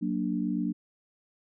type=chord; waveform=sine; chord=Gb augmented; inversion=none; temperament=equal; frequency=185 / 233.1 / 293.7 Hz; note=Gb3 / Bb3 / D4; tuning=0 / 0 / 0 cents; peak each=-31 dBFS; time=0.01-0.73 s; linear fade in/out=20 ms; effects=none